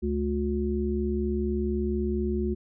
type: harmonic tone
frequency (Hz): 72.1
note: D2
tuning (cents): -31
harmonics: 1 / 3 / 5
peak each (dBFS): -29 / -29 / -29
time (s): 0.02-2.55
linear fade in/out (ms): 20
effects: none